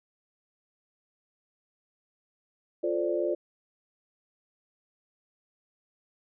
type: chord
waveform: sine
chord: D minor seventh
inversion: first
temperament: equal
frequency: 349.2 / 440 / 523.3 / 587.3 Hz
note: F4 / A4 / C5 / D5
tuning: 0 / 0 / 0 / 0 cents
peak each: -29 / -34 / -33 / -30 dBFS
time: 2.83-3.35 s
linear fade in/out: 10 ms
effects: none